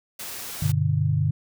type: noise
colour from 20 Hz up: white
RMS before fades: -35 dBFS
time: 0.19-0.72 s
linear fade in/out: 5 ms
type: chord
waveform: sine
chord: G major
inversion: none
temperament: equal with one note detuned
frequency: 98 / 123.47 / 148.28 Hz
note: G2 / B2 / D3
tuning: 0 / 0 / +17 cents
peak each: -24 / -26 / -22 dBFS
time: 0.62-1.31 s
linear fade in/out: 5 ms
effects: none